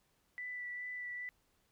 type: tone with vibrato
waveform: sine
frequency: 1975.5 Hz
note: B6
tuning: in tune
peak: -40 dBFS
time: 0.38-1.29 s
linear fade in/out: 0 ms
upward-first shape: sine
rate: 2.4 Hz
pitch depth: 14 cents each way
effects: pink hiss -75 dBFS RMS until 1.71 s